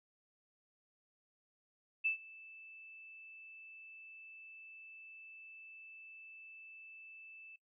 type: tone with ADSR envelope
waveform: sine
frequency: 2637 Hz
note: E7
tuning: in tune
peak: -29 dBFS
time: 2.04-7.56 s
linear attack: 19 ms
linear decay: 110 ms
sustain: -23 dB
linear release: 5 ms
effects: noise-tail reverb RT60 0.1 s tail -18 dB re dry